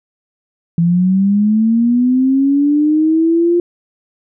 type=linear sweep; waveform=sine; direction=up; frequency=166.3 to 350 Hz; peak=-9 dBFS; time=0.78-3.6 s; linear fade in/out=2 ms; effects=none